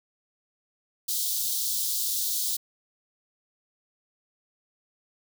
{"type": "high-pass noise", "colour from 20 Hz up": "white", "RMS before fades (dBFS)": -28, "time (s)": [1.08, 2.57], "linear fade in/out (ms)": 10, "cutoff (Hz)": 3500, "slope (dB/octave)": 48, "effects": []}